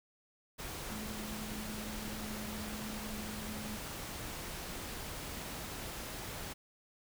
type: tone in noise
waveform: sine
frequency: 213.6 Hz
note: G#3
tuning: 49 cents sharp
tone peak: -43 dBFS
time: 0.9-3.78 s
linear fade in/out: 20 ms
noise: pink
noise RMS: -43 dBFS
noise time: 0.58-6.54 s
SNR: -3 dB
effects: none